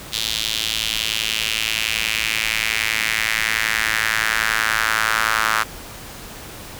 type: tone with high-pass filter sweep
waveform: sawtooth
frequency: 110.6 Hz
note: A2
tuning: 9 cents sharp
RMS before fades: -21 dBFS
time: 0.12-5.64 s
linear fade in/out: 20 ms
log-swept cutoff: 3600 to 1300 Hz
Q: 2.8
effects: pink hiss -36 dBFS RMS until 6.79 s